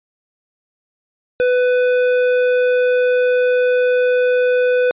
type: tone with hard clipping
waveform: triangle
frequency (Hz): 498.2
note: B4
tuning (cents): +15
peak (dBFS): -14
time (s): 1.4-4.91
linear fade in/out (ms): 0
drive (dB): 14
effects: resampled to 8000 Hz